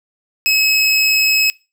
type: tone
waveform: 25% pulse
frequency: 2569 Hz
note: E7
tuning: 45 cents flat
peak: -8 dBFS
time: 0.46-1.5 s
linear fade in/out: 0 ms
effects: noise-tail reverb RT60 0.3 s tail -24 dB re dry